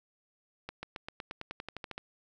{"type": "accelerating click train", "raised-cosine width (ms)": 0.3, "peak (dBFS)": -23, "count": 14, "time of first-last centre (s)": [0.69, 1.979], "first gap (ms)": 140, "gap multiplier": 0.94, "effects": []}